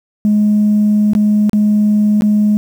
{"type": "tone with dropouts", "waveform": "sine", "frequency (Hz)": 209.9, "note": "G#3", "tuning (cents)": 19, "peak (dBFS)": -7, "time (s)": [0.25, 2.57], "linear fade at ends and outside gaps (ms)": 0, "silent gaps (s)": [[1.134, 1.151], [1.495, 1.532], [2.209, 2.221]], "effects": ["tanh soft clip ceiling -5 dBFS", "7-bit"]}